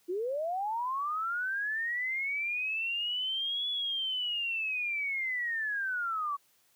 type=linear two-way sweep; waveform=sine; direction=up then down; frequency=335.9 to 3423 to 1117 Hz; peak=-30 dBFS; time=0.08-6.37 s; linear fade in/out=20 ms; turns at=3.69 s; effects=white hiss -68 dBFS RMS until 6.75 s + high-pass 80 Hz 12 dB/octave